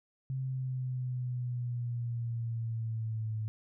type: exponential sweep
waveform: sine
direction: down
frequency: 132.5 to 108.4 Hz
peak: -32 dBFS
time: 0.3-3.48 s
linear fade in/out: 0 ms
effects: none